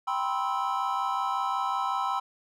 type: chord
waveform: triangle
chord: C major seventh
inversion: second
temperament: just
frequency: 784.9 / 981.1 / 1046.5 / 1308.1 Hz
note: G5 / B5 / C6 / E6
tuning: +2 / -12 / 0 / -14 cents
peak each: -30 dBFS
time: 0.07-2.2 s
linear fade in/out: 10 ms
effects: none